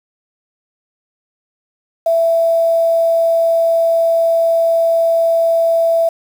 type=tone with quantisation; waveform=sine; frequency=664 Hz; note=E5; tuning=12 cents sharp; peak=-10 dBFS; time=2.06-6.09 s; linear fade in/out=5 ms; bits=6; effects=none